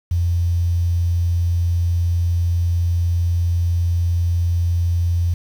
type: tone with quantisation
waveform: sine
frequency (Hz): 86.1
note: F2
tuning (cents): -24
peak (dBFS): -15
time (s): 0.11-5.34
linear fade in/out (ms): 5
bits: 7
effects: none